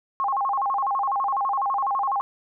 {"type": "tone with vibrato", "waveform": "sine", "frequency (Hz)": 932.3, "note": "A#5", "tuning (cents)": 0, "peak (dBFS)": -21, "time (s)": [0.2, 2.21], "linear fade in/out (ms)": 0, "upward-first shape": "square", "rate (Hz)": 12, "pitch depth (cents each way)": 260, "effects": []}